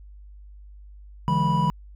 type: tone cluster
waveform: triangle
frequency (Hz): 145.5 / 167.8 / 208.3 / 982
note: D3 / E3 / G#3 / B5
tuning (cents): -16 / +31 / +5 / -10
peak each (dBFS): -23 / -22 / -27 / -21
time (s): 1.28-1.7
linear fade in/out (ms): 0
effects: added 50 Hz sine -42 dBFS peak until 1.95 s